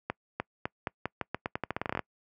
accelerating click train, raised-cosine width 0.5 ms, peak -15 dBFS, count 19, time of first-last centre 0.1-1.993 s, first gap 300 ms, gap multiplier 0.85, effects noise-tail reverb RT60 0.1 s tail -26 dB re dry + high-pass 80 Hz 12 dB/octave

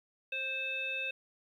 harmonic tone with a mistuned harmonic, 523.3 Hz, C5, in tune, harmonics 1 / 3 / 5 / 7, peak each -45 / -45 / -34 / -44 dBFS, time 0.32-1.11 s, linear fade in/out 5 ms, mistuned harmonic 1, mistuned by +26 cents, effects 11-bit

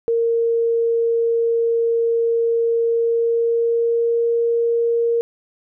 sine tone with pitch glide, 462.4 to 466.4 Hz, A#4 to A#4, -14 to +1 cents, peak -15 dBFS, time 0.08-5.21 s, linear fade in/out 0 ms, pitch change +15 cents, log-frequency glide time 2.85-4.26 s, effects none

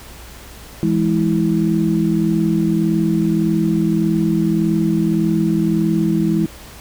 sine tone cluster, 167.1 / 208.8 / 326.5 Hz, E3 / G#3 / E4, +24 / +10 / -17 cents, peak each -18 dBFS, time 0.83-6.46 s, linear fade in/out 0 ms, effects added 60 Hz sine -40 dBFS peak until 6.8 s + pink hiss -39 dBFS RMS until 6.8 s

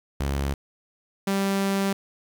sawtooth tone pair in turn, 69.5 / 196.08 Hz, C#2 / G3, +5 / +1 cents, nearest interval octave + tritone, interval 1796 cents, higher second, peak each -20 / -18 dBFS, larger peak second, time 0.2-0.54 / 1.27-1.93 s, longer second, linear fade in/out 5 ms, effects 9-bit

